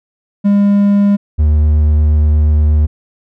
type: tone pair in turn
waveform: triangle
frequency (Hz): 202.1 / 75.7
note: G#3 / D#2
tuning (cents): -47 / -47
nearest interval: octave + perfect fourth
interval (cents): 1700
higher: first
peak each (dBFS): -5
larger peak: neither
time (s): 0.44-1.17 / 1.38-2.87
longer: second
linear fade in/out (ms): 20
effects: none